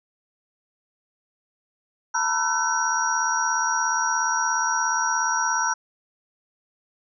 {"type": "tone cluster", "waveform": "sine", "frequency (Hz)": [903, 980, 1350, 1514, 5740], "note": ["A5", "B5", "E6", "F#6", "F8"], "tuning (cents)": [45, -14, 41, 39, 47], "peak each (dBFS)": -27, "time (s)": [2.14, 5.74], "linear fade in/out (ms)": 10, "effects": []}